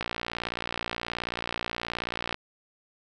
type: click train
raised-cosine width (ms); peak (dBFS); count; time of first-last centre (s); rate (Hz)
0.3; -14; 138; 0.01-2.344; 58.7
effects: none